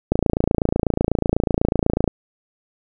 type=click train; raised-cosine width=2 ms; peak=-3 dBFS; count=56; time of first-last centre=0.12-2.077 s; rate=28.1 Hz; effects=none